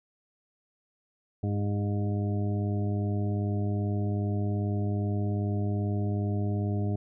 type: harmonic tone with a mistuned harmonic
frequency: 102.5 Hz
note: G#2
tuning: 22 cents flat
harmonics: 1 / 2 / 3 / 4 / 6 / 7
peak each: -27 / -33 / -37 / -39 / -43 / -44 dBFS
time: 1.43-6.96 s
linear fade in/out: 5 ms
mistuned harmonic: 4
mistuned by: -17 cents
effects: none